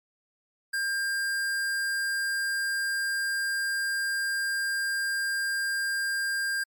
square tone, 1600 Hz, G6, 35 cents sharp, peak -27 dBFS, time 0.73-6.64 s, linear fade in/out 10 ms, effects MP3 96 kbps

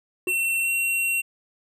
square tone with pitch glide, 2709 to 2733 Hz, E7 to F7, +47 to -38 cents, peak -22 dBFS, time 0.27-1.22 s, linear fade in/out 20 ms, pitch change +15 cents, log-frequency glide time 0.62-0.69 s
triangle tone with exponential decay, 365.5 Hz, F#4, 21 cents flat, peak -20 dBFS, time 0.27-0.37 s, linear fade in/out 2 ms, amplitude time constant 20 ms
effects none

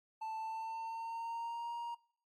triangle tone with pitch glide, 883 to 940.9 Hz, A5 to A#5, +6 to +16 cents, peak -37 dBFS, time 0.21-1.95 s, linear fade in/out 10 ms, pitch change +110 cents, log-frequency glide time 0.37-1.72 s, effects noise-tail reverb RT60 0.5 s tail -21 dB re dry + AAC 48 kbps

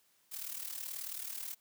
blue noise with amplitude modulation, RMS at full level -39 dBFS, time 0.31-1.55 s, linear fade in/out 20 ms, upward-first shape sine, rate 38.5 Hz, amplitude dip 70%, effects white hiss -71 dBFS RMS until 1.6 s + high-pass 100 Hz 12 dB/octave

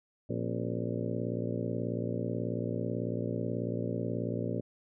harmonic tone with a mistuned harmonic, 58.27 Hz, A#1, in tune, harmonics 2 / 3 / 4 / 5 / 6 / 7 / 8 / 9 / 10, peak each -36 / -38 / -39 / -40 / -41 / -41 / -42 / -43 / -43 dBFS, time 0.29-4.61 s, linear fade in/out 10 ms, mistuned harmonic 5, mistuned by -120 cents, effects none

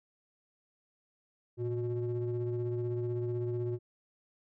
triangle ring-modulated tone, 123.47 Hz, B2, in tune, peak -26 dBFS, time 1.57-3.79 s, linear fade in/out 50 ms, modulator 239 Hz, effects none

